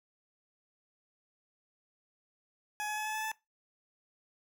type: tone with pitch steps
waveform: 20% pulse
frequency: 842 / 848.3 / 854.7 / 861.2 / 867.7 / 874.2 Hz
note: G#5 / G#5 / G#5 / A5 / A5 / A5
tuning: +24 / +36 / +49 / -37 / -24 / -11 cents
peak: -29 dBFS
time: 2.8-3.316 s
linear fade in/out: 0 ms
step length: 86 ms
effects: noise-tail reverb RT60 0.2 s tail -20 dB re dry